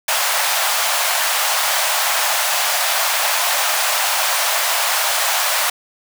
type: high-pass noise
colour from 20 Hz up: pink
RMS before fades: -18 dBFS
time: 0.08-5.7 s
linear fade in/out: 5 ms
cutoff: 620 Hz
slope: 48 dB/octave
effects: none